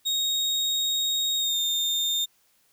35% pulse tone with pitch glide, 3745 to 3640 Hz, A#7 to A#7, +7 to -42 cents, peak -22 dBFS, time 0.05-2.26 s, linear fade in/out 20 ms, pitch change -49 cents, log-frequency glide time 1.36-1.58 s, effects white hiss -65 dBFS RMS until 2.72 s

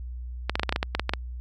clicks, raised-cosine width 0.3 ms, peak -8 dBFS, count 12, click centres 0.496 / 0.555 / 0.596 / 0.633 / 0.693 / 0.725 / 0.761 / 0.829 / 0.95 / 0.996 / 1.094 / 1.136 s, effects added 61 Hz sine -33 dBFS peak until 1.4 s

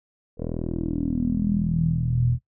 10% pulse tone with low-pass filter sweep, 40.97 Hz, E1, 10 cents flat, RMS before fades -24 dBFS, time 0.37-2.39 s, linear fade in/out 50 ms, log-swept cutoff 460 to 110 Hz, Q 7.5, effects noise-tail reverb RT60 0.1 s tail -18 dB re dry

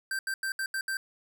square tone bursts at uneven times, 1566 Hz, G6, 2 cents flat, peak -30 dBFS, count 6, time 0.11-0.19 / 0.27-0.34 / 0.43-0.52 / 0.59-0.66 / 0.74-0.81 / 0.88-0.97 s, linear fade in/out 2 ms, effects none

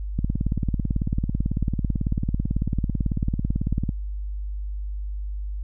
click train, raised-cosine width 5 ms, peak -11 dBFS, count 68, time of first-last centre 0.19-3.892 s, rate 18.1 Hz, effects added 50 Hz sine -27 dBFS peak until 5.63 s

